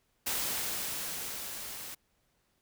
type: noise with level ramp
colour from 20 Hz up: white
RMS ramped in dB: -32 to -43 dBFS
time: 0.26-1.95 s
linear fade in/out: 10 ms
effects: pink hiss -74 dBFS RMS until 2.61 s